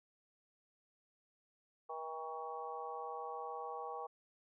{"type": "harmonic tone with a mistuned harmonic", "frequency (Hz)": 159.9, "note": "D#3", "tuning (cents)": 48, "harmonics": [3, 4, 5, 6, 7], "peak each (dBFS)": [-47, -52, -45, -52, -47], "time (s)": [1.89, 4.07], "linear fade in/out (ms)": 10, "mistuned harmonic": 6, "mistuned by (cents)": -24, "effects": []}